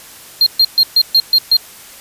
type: tone bursts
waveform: triangle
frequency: 4204 Hz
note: C8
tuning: 7 cents sharp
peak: -5 dBFS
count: 7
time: 0.41-1.568 s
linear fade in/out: 2 ms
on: 54 ms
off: 130 ms
effects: white hiss -37 dBFS RMS until 2 s + resampled to 32000 Hz